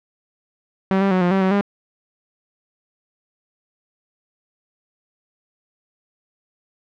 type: tone with pitch steps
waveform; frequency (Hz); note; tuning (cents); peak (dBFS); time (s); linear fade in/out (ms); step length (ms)
sawtooth; 191.6 / 196.3 / 184.8 / 176.9 / 192.8 / 188.5 / 201.6; G3 / G3 / F#3 / F3 / G3 / F#3 / G3; -39 / +3 / -2 / +23 / -28 / +32 / +49; -11; 0.91-1.61; 0; 100
effects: low-pass 2000 Hz 12 dB/octave